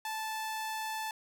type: tone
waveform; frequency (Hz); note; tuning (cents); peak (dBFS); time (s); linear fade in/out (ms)
sawtooth; 876; A5; -8; -31; 0.05-1.11; 2
effects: none